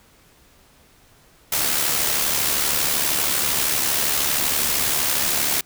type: noise with amplitude modulation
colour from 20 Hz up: white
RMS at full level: -19 dBFS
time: 1.52-5.61 s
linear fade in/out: 5 ms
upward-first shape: sine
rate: 72.7 Hz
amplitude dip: 45%
effects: pink hiss -54 dBFS RMS until 5.65 s